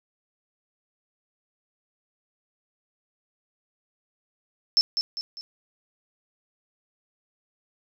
sine tone with echo, 5300 Hz, E8, 9 cents sharp, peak -15 dBFS, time 4.77-4.81 s, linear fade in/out 0 ms, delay 200 ms, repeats 3, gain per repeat -7 dB, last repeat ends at 5.41 s, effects none

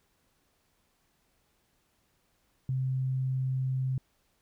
sine tone, 130.81 Hz, C3, in tune, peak -27 dBFS, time 2.69-3.98 s, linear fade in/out 2 ms, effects pink hiss -72 dBFS RMS until 4.41 s

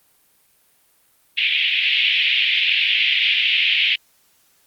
white band-pass noise, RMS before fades -18 dBFS, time 1.37-3.96 s, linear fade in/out 10 ms, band 2200 to 3300 Hz, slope 48 dB/octave, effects white hiss -59 dBFS RMS until 4.66 s + Opus 32 kbps

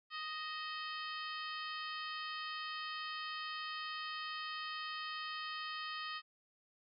harmonic tone with a mistuned harmonic, 622.3 Hz, D#5, in tune, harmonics 2 / 3 / 4 / 5 / 6 / 7 / 8, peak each -44 / -47 / -50 / -48 / -55 / -51 / -54 dBFS, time 0.1-6.22 s, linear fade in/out 50 ms, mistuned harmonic 4, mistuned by +62 cents, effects none

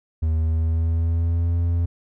triangle tone with pitch glide, 79.6 to 85.31 Hz, D#2 to F2, +40 to -40 cents, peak -16 dBFS, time 0.22-1.86 s, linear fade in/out 10 ms, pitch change +120 cents, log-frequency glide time 0.35-1.56 s, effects none

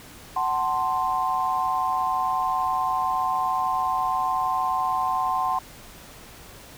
sine chord, F# diminished, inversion none, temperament equal with one note detuned, 748.6 / 880 / 1046.5 Hz, F#5 / A5 / C6, +20 / 0 / 0 cents, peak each -26 / -29 / -24 dBFS, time 0.36-5.59 s, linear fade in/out 5 ms, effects pink hiss -45 dBFS RMS until 6.77 s

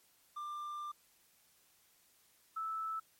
triangle / sine tone pair in turn, 1190 / 1312.4 Hz, D6 / E6, +22 / -8 cents, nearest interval major second, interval 170 cents, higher second, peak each -38 / -36 dBFS, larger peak second, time 0.36-0.92 / 2.56-3 s, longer first, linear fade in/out 10 ms, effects white hiss -69 dBFS RMS until 3.19 s + MP3 64 kbps

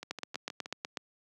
two click trains, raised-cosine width 0.2 ms, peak -17 / -23 dBFS, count 8 / 5, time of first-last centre 0.11-0.972 / 0.03-0.659 s, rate 8.12 / 6.36 Hz, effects high-pass 200 Hz 12 dB/octave

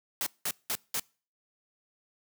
white noise bursts, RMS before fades -31 dBFS, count 4, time 0.21-0.996 s, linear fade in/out 0 ms, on 54 ms, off 190 ms, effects noise-tail reverb RT60 0.4 s tail -26 dB re dry + high-pass 100 Hz 12 dB/octave

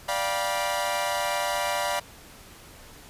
sawtooth chord, G dominant seventh, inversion second, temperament equal with one note detuned, 587.3 / 698.5 / 784 / 970.8 Hz, D5 / F5 / G5 / B5, 0 / 0 / 0 / -30 cents, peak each -26 / -27 / -30 / -26 dBFS, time 0.08-2 s, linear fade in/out 10 ms, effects pink hiss -48 dBFS RMS until 3.09 s + resampled to 32000 Hz

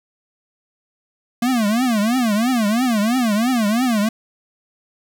square tone with vibrato, 230 Hz, A#3, 23 cents flat, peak -16 dBFS, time 1.42-4.09 s, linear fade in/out 5 ms, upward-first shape triangle, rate 3 Hz, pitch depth 250 cents each way, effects none

